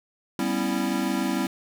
square chord, C# half-diminished seventh, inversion second, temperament equal with one note detuned, 196 / 246.9 / 273.4 / 329.6 Hz, G3 / B3 / C#4 / E4, 0 / 0 / -24 / 0 cents, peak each -30 dBFS, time 0.39-1.47 s, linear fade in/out 2 ms, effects none

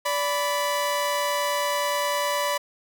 sawtooth tone pair together, 580.1 / 990 Hz, D5 / B5, -21 / +4 cents, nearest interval major sixth, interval 925 cents, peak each -22 dBFS, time 0.05-2.58 s, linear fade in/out 10 ms, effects none

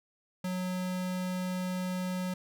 square tone, 183.2 Hz, F#3, 17 cents flat, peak -32 dBFS, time 0.44-2.34 s, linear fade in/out 5 ms, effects none

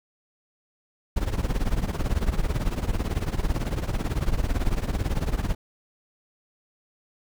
brown noise with tremolo, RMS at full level -21 dBFS, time 1.16-5.55 s, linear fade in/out 10 ms, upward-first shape triangle, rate 18 Hz, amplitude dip 90%, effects none

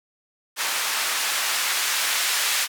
blue noise with band-pass filter sweep, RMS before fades -24 dBFS, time 0.56-2.68 s, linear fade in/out 50 ms, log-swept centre 1100 to 1700 Hz, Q 0.73, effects none

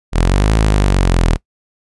sawtooth linear two-way sweep, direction up then down, 39.18 to 55 to 39.18 Hz, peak -6 dBFS, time 0.12-1.38 s, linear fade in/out 50 ms, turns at 0.54 s, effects noise-tail reverb RT60 0.1 s tail -22 dB re dry + resampled to 24000 Hz

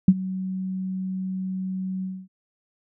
sine tone with ADSR envelope, 187.7 Hz, F#3, 25 cents sharp, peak -7 dBFS, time 0.08-2.28 s, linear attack 4 ms, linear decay 46 ms, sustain -19 dB, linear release 250 ms, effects none

